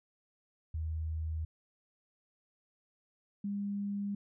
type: tone pair in turn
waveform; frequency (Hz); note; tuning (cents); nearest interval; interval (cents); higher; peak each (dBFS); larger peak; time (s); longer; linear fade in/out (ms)
sine; 79.5 / 201.8; D#2 / G#3; +38 / -49; octave + major third; 1613; second; -33 / -33; neither; 0.74-1.45 / 3.44-4.15; neither; 5
effects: none